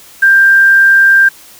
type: tone with quantisation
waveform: sine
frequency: 1585 Hz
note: G6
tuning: 19 cents sharp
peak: -3 dBFS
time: 0.22-1.29 s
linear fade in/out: 10 ms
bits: 5
effects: white hiss -38 dBFS RMS until 1.59 s